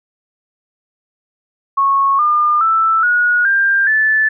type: tone with pitch steps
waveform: sine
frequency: 1100 / 1206.5 / 1323.3 / 1451.5 / 1592 / 1746.1 Hz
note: C#6 / D6 / E6 / F#6 / G6 / A6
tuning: -14 / +46 / +6 / -34 / +26 / -14 cents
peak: -10 dBFS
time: 1.77-4.29 s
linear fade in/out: 10 ms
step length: 420 ms
effects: none